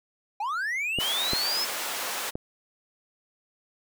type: linear sweep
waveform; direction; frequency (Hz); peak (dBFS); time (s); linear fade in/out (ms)
triangle; up; 782 to 5274; -25; 0.4-1.65; 5
type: clicks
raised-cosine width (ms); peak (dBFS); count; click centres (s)
2; -16; 3; 0.987 / 1.334 / 2.355
type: high-pass noise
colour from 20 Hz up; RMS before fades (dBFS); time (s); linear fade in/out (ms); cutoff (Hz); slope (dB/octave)
pink; -32; 0.99-2.31; 20; 640; 12
effects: none